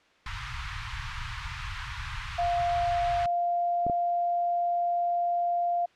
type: band-stop noise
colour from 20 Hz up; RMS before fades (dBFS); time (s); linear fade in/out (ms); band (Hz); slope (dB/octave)
pink; -34; 0.26-3.26; 2; 130 to 970; 48
type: tone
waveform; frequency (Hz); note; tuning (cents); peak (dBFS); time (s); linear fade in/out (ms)
sine; 697; F5; -4; -24; 2.38-5.86; 10
type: clicks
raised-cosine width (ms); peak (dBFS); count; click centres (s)
2; -19; 2; 3.866 / 3.898
effects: white hiss -61 dBFS RMS until 5.95 s + low-pass 3000 Hz 12 dB/octave